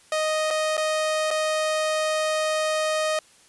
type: tone with dropouts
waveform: sawtooth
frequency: 622.3 Hz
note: D#5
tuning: in tune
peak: -18 dBFS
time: 0.12-3.19 s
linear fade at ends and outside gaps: 2 ms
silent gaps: 0.505-0.508 / 0.769-0.777 / 1.306-1.311 s
effects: white hiss -55 dBFS RMS until 3.48 s + resampled to 24000 Hz